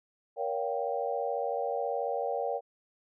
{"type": "chord", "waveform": "sine", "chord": "G half-diminished seventh", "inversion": "first", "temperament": "just", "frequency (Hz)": [470.4, 564.5, 705.6, 784], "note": ["Bb4", "Db5", "F5", "G5"], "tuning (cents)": [16, 31, 18, 0], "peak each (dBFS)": [-34, -34, -36, -35], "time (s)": [0.36, 2.61], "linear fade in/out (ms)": 50, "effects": []}